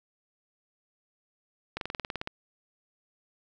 slowing click train, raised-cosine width 0.3 ms, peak -17 dBFS, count 11, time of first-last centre 1.77-2.274 s, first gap 42 ms, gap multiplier 1.04, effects none

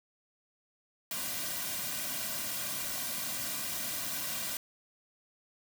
white noise with comb filter, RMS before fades -36 dBFS, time 1.11-4.57 s, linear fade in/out 2 ms, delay 2.3 ms, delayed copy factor -0.8, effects none

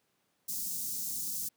white band-stop noise, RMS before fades -36 dBFS, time 0.48-1.49 s, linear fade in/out 10 ms, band 240 to 5400 Hz, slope 24 dB/octave, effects pink hiss -75 dBFS RMS until 1.56 s + high-pass 150 Hz 12 dB/octave

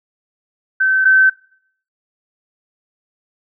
sine tone pair in turn, 1538 / 1538 Hz, G6 / G6, -33 / -33 cents, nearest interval unison, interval 0 cents, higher neither, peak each -11 / -7 dBFS, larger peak second, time 0.8-1.05 / 1.05-1.3 s, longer neither, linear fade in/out 10 ms, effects noise-tail reverb RT60 0.6 s tail -22 dB re dry

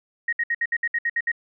sine tone bursts, 1876 Hz, A#6, 11 cents sharp, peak -20 dBFS, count 10, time 0.28-1.317 s, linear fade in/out 5 ms, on 47 ms, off 63 ms, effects none

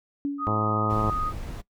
sine tone with exponential decay, 283.5 Hz, C#4, 39 cents sharp, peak -22 dBFS, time 0.25-0.81 s, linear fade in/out 0 ms, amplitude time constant 120 ms
sine tone, 1244.5 Hz, D#6, in tune, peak -26 dBFS, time 0.38-1.33 s, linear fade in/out 50 ms
harmonic tone, 107 Hz, A2, 48 cents flat, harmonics 1 / 2 / 3 / 4 / 5 / 6 / 7 / 8 / 9 / 10, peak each -28 / -31 / -33 / -34 / -35 / -36 / -36 / -37 / -38 / -38 dBFS, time 0.47-1.1 s, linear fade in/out 0 ms
brown noise, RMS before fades -33 dBFS, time 0.89-1.62 s, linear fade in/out 20 ms
effects noise-tail reverb RT60 0.1 s tail -19 dB re dry

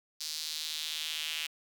square tone with high-pass filter sweep, 77.78 Hz, D#2, in tune, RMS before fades -37 dBFS, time 0.2-1.47 s, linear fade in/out 10 ms, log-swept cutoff 4700 to 2800 Hz, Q 2.9, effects none

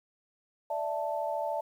sine chord, D suspended second, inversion none, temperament just, 587.3 / 660.7 / 881 Hz, D5 / E5 / A5, 0 / +4 / +2 cents, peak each -34 dBFS, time 0.7-1.61 s, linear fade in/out 5 ms, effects 10-bit

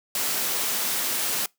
white high-pass noise, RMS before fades -26 dBFS, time 0.15-1.46 s, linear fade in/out 2 ms, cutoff 170 Hz, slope 12 dB/octave, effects noise-tail reverb RT60 0.2 s tail -25 dB re dry

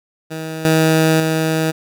15% pulse tone with level steps, 159.4 Hz, D#3, 42 cents sharp, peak -18 / -5 / -9 dBFS, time 0.3-1.72 s, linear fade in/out 20 ms, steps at 0.65 / 1.2 s, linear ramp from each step 2 ms, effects none

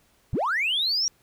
triangle linear sweep, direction up, 58.27 to 5750 Hz, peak -19 dBFS, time 0.33-1.08 s, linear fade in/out 0 ms, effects tanh soft clip ceiling -19 dBFS + pink hiss -63 dBFS RMS until 1.22 s

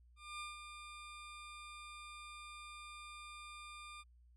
20% pulse tone with ADSR envelope, 1200 Hz, D6, 37 cents sharp, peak -38 dBFS, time 0.16-4.04 s, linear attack 240 ms, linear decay 160 ms, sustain -7 dB, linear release 39 ms, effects added 60 Hz sine -62 dBFS peak until 4.36 s + resampled to 22050 Hz

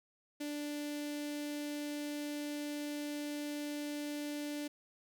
sawtooth tone with notch filter, 293.7 Hz, D4, in tune, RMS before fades -40 dBFS, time 0.4-4.68 s, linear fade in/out 10 ms, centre 1100 Hz, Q 0.87, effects none

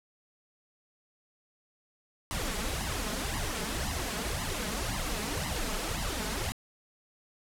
pink noise with flanger, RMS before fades -33 dBFS, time 2.31-6.52 s, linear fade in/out 0 ms, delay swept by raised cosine 0.99 to 4.79 ms, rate 1.9 Hz, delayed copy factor +0.75, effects low-pass 12000 Hz 12 dB/octave

